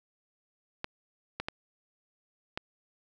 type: clicks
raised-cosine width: 0.3 ms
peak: -17 dBFS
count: 4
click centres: 0.844 / 1.4 / 1.485 / 2.575 s
effects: none